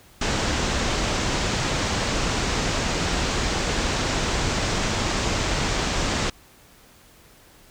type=low-pass noise; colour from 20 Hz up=pink; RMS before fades=-24 dBFS; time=0.21-6.3 s; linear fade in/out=5 ms; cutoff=7600 Hz; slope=48 dB/octave; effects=pink hiss -52 dBFS RMS until 7.7 s